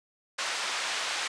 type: band-pass noise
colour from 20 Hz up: pink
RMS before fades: -32 dBFS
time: 0.38-1.28 s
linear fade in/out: 10 ms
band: 1100 to 6200 Hz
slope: 12 dB/octave
effects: resampled to 22050 Hz